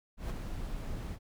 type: noise with ADSR envelope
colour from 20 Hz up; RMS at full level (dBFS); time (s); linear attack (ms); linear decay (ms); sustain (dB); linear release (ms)
brown; -33; 0.17-1.19; 130; 14; -5; 59
effects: none